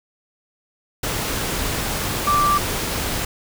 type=tone in noise; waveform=sine; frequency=1172 Hz; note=D6; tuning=4 cents flat; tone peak=-15 dBFS; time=2.27-2.58 s; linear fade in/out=5 ms; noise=pink; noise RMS=-24 dBFS; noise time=1.03-3.25 s; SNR=+6 dB; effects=none